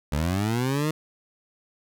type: linear sweep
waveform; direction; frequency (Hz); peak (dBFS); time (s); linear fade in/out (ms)
20% pulse; up; 69.3 to 158.1; -18; 0.12-0.91; 5
effects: none